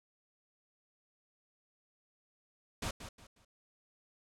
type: noise with echo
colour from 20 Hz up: pink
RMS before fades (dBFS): -37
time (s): 2.82-2.91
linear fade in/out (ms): 5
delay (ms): 180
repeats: 3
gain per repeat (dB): -10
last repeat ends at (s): 3.45
effects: low-pass 9000 Hz 12 dB/octave